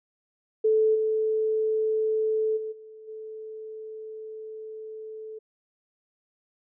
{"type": "tone with level steps", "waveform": "sine", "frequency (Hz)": 436.6, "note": "A4", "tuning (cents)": -13, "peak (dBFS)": [-18, -22, -30, -43, -36], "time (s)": [0.64, 5.39], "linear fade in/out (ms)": 10, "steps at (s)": [0.94, 2.56, 2.71, 3.07], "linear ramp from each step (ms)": 20, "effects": []}